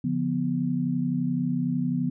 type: chord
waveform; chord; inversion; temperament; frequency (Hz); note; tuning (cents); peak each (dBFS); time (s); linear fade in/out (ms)
sine; B diminished; first; equal with one note detuned; 143.23 / 174.61 / 246.9; D3 / F3 / B3; -43 / 0 / 0; -30 / -28 / -26; 0.04-2.1; 5
effects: none